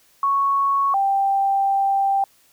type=tone pair in turn; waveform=sine; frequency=1108 / 786.4 Hz; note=C#6 / G5; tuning=-1 / +5 cents; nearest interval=tritone; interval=594 cents; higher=first; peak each=-16 dBFS; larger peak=neither; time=0.23-0.94 / 0.94-2.24 s; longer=second; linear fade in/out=2 ms; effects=white hiss -57 dBFS RMS until 2.52 s